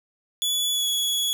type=tone with pitch glide; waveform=sawtooth; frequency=3421 to 3370 Hz; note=A7 to G#7; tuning=-49 to +25 cents; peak=-19 dBFS; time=0.42-1.33 s; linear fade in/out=0 ms; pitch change=-26 cents; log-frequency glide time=0.72-0.86 s; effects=none